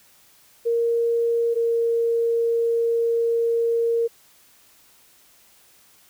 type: tone pair in turn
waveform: sine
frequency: 466.2 / 463.7 Hz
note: A#4 / A#4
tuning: 0 / -9 cents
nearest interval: unison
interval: 9 cents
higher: first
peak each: -18 dBFS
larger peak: neither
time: 0.65-1.55 / 1.55-4.08 s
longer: second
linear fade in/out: 20 ms
effects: white hiss -55 dBFS RMS until 6.09 s